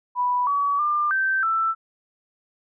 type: tone with pitch steps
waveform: sine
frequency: 986 / 1136 / 1196 / 1555 / 1329 Hz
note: B5 / C#6 / D6 / G6 / E6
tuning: -3 / +42 / +31 / -14 / +14 cents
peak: -19 dBFS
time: 0.15-1.75 s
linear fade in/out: 50 ms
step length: 320 ms
effects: none